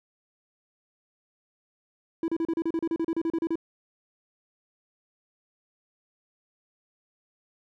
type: tone bursts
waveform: triangle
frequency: 329.6 Hz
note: E4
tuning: in tune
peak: -22 dBFS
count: 16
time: 2.23-3.556 s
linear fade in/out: 2 ms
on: 51 ms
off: 34 ms
effects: none